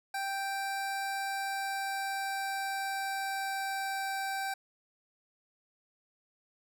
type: tone with pitch glide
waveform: 25% pulse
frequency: 784 to 778.6 Hz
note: G5 to G5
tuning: 0 to -12 cents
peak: -29 dBFS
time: 0.14-4.54 s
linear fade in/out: 5 ms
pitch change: -12 cents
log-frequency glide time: 1.21-4.06 s
effects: none